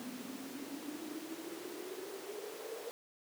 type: noise with high-pass filter sweep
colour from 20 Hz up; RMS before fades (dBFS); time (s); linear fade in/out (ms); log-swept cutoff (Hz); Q
pink; -45; 0-2.91; 0; 240 to 460; 9.7
effects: none